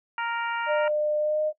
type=harmonic tone; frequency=466.2 Hz; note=A#4; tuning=in tune; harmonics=2 / 3 / 4 / 5 / 6; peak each=-29 / -31 / -37 / -39 / -39 dBFS; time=0.18-0.88 s; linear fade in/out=2 ms
type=tone with pitch glide; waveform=sine; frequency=602 to 613.6 Hz; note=D5 to D#5; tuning=+43 to -24 cents; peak=-22 dBFS; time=0.66-1.53 s; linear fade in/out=50 ms; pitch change=+33 cents; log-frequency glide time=1.19-1.42 s
effects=noise-tail reverb RT60 0.1 s tail -18 dB re dry